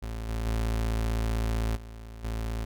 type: tone with level steps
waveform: 35% pulse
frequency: 55.7 Hz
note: A1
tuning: 22 cents sharp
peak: -31 / -27 / -24 / -39 / -28 dBFS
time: 0.02-2.65 s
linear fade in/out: 10 ms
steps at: 0.28 / 0.45 / 1.75 / 2.23 s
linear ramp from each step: 20 ms
effects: none